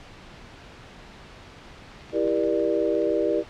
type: clicks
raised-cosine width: 0.2 ms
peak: -30 dBFS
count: 10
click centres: 1.917 / 2.009 / 2.097 / 2.158 / 2.278 / 2.371 / 2.436 / 2.596 / 2.951 / 3.019 s
type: chord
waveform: sine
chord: E half-diminished seventh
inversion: none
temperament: just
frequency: 329.6 / 395.6 / 474.7 / 593.3 Hz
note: E4 / G4 / Bb4 / D5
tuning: 0 / +16 / +31 / +18 cents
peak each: -26 dBFS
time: 2.12-3.44 s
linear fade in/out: 50 ms
effects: pink hiss -45 dBFS RMS until 3.49 s + low-pass 4000 Hz 12 dB/octave